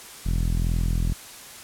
sawtooth tone with low-pass filter, 41.93 Hz, E1, 30 cents sharp, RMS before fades -23 dBFS, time 0.25-1.14 s, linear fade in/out 20 ms, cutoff 180 Hz, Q 1.2, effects white hiss -42 dBFS RMS until 1.63 s + low-pass 12000 Hz 12 dB/octave

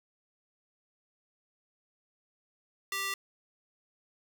square tone with high-pass filter, 392 Hz, G4, in tune, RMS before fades -34 dBFS, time 2.92-3.14 s, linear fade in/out 2 ms, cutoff 1700 Hz, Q 1.1, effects none

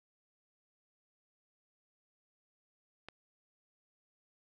click, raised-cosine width 0.3 ms, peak -29 dBFS, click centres 3.086 s, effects none

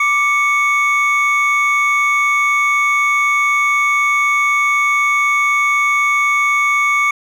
triangle tone pair together, 1174.7 / 2218 Hz, D6 / C#7, 0 / 0 cents, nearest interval major seventh, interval 1100 cents, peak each -14 / -12 dBFS, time 0-7.11 s, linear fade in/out 5 ms, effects none

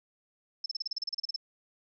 sine tone bursts, 5274 Hz, E8, in tune, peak -30 dBFS, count 14, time 0.64-1.362 s, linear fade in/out 5 ms, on 20 ms, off 34 ms, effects none

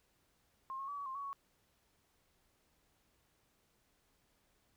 sine tone with pitch steps, 1064 / 1088 / 1145 / 1131 / 1057 / 1123 / 1112 Hz, C6 / C#6 / D6 / C#6 / C6 / C#6 / C#6, +29 / -33 / -44 / +34 / +17 / +22 / +5 cents, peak -40 dBFS, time 0.7-1.33 s, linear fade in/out 0 ms, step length 90 ms, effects pink hiss -75 dBFS RMS until 4.76 s

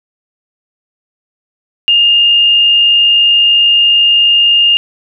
sine tone with frequency modulation, 2823 Hz, F7, 18 cents sharp, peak -5 dBFS, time 1.88-4.77 s, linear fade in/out 0 ms, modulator 62.3 Hz, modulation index 0.42, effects none

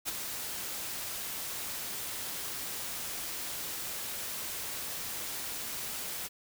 white noise with ADSR envelope, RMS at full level -32 dBFS, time 0.05-6.29 s, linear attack 36 ms, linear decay 17 ms, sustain -6 dB, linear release 33 ms, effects none

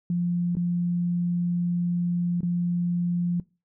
sine tone with dropouts, 174.61 Hz, F3, in tune, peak -22 dBFS, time 0.1-3.4 s, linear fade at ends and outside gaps 2 ms, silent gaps 0.553-0.568 / 2.407-2.431 s, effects noise-tail reverb RT60 0.3 s tail -23 dB re dry

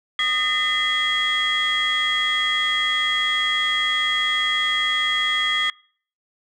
sine tone cluster, 1234 / 1818 / 2024 / 3301 Hz, D#6 / A#6 / B6 / G#7, -15 / -44 / +42 / -11 cents, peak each -26 / -26 / -22 / -20 dBFS, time 0.19-5.7 s, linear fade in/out 2 ms, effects noise-tail reverb RT60 0.5 s tail -25 dB re dry + tanh soft clip ceiling -13 dBFS

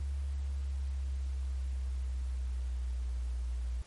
sine tone with pitch glide, 69.3 to 60.33 Hz, C#2 to B1, 0 to -40 cents, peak -32 dBFS, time 0-3.82 s, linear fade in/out 5 ms, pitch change -240 cents, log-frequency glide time 0.28-3.38 s, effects pink hiss -58 dBFS RMS until 3.86 s + MP3 48 kbps

